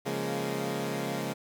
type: chord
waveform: 15% pulse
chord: Bb minor seventh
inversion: first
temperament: equal with one note detuned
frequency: 138.59 / 174.11 / 207.7 / 233.1 Hz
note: Db3 / F3 / Ab3 / Bb3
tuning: 0 / -5 / 0 / 0 cents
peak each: -29 / -31 / -29 / -31 dBFS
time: 0.05-1.34 s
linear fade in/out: 20 ms
effects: 10-bit